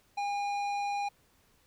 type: tone with tanh clipping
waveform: sine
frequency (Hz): 811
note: G#5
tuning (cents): -41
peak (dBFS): -32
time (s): 0.17-1.09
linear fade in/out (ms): 10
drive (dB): 13
effects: pink hiss -67 dBFS RMS until 1.66 s